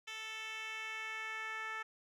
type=tone with band-pass filter sweep; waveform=10% pulse; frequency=440 Hz; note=A4; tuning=in tune; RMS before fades=-43 dBFS; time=0.07-1.83 s; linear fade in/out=10 ms; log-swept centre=3400 to 1600 Hz; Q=1.7; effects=none